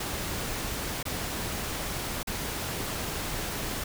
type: noise with dropouts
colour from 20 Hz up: pink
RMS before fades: -33 dBFS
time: 0-3.84 s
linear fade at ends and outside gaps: 5 ms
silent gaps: 1.029-1.053 / 2.231-2.271 s
effects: none